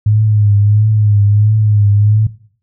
sine tone with vibrato, 105 Hz, G#2, 19 cents sharp, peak -7 dBFS, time 0.06-2.27 s, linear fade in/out 5 ms, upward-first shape triangle, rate 1.5 Hz, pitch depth 63 cents each way, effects noise-tail reverb RT60 0.5 s tail -17 dB re dry

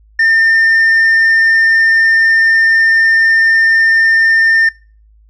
sine tone with tanh clipping, 1806 Hz, A6, 45 cents sharp, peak -8 dBFS, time 0.19-4.69 s, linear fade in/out 5 ms, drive 3 dB, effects noise-tail reverb RT60 0.4 s tail -24 dB re dry + added 53 Hz sine -43 dBFS peak until 5.29 s

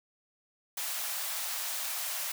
white high-pass noise, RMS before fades -35 dBFS, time 0.77-2.32 s, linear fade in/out 5 ms, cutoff 580 Hz, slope 48 dB/octave, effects none

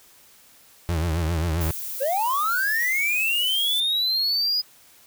35% pulse tone with vibrato, 82.41 Hz, E2, in tune, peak -20 dBFS, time 0.89-1.71 s, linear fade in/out 0 ms, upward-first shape triangle, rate 7.5 Hz, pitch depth 130 cents each way
violet noise, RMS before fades -32 dBFS, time 1.61-3.8 s, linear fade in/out 0 ms
triangle linear sweep, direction up, 505 to 4978 Hz, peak -19 dBFS, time 2-4.62 s, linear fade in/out 20 ms
effects white hiss -53 dBFS RMS until 5.06 s

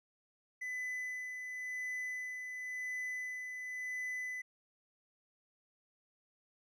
triangle tone with tremolo, 2004 Hz, B6, 25 cents sharp, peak -35 dBFS, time 0.61-4.42 s, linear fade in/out 10 ms, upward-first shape sine, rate 0.94 Hz, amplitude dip 40%, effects none

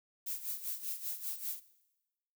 violet noise with tremolo, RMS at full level -37 dBFS, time 0.26-1.6 s, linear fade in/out 10 ms, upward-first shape sine, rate 5.1 Hz, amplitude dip 75%, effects noise-tail reverb RT60 1.0 s tail -18 dB re dry

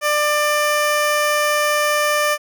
15% pulse tone, 595 Hz, D5, 22 cents sharp, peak -9 dBFS, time 0.01-2.38 s, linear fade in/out 50 ms, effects none

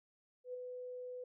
sine tone with ADSR envelope, 499.2 Hz, B4, 19 cents sharp, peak -39 dBFS, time 0.44-1.24 s, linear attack 100 ms, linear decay 12 ms, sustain -4 dB, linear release 4 ms, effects none

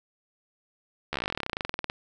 slowing click train, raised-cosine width 0.3 ms, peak -13 dBFS, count 27, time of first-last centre 1.13-1.899 s, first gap 13 ms, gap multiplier 1.06, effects none

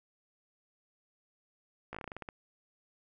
slowing click train, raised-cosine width 0.5 ms, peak -26 dBFS, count 11, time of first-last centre 1.93-2.288 s, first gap 16 ms, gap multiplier 1.17, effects none

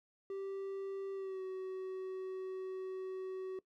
triangle tone with pitch glide, 390 to 376.3 Hz, G4 to F#4, -9 to +29 cents, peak -37 dBFS, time 0.3-3.59 s, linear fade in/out 2 ms, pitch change -62 cents, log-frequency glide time 1.14-1.42 s, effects noise-tail reverb RT60 0.1 s tail -20 dB re dry

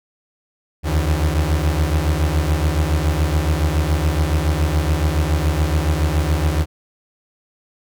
35% pulse beating tone pair, 74.6 / 81.7 Hz, D2 / E2, +28 / -15 cents, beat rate 7.1 Hz, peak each -16 / -18 dBFS, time 0.83-6.66 s, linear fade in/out 50 ms, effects none

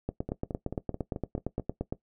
two click trains, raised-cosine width 2 ms, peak -17 / -21 dBFS, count 17 / 7, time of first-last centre 0.09-1.925 / 0.29-1.597 s, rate 8.72 / 4.59 Hz, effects noise-tail reverb RT60 0.1 s tail -17 dB re dry

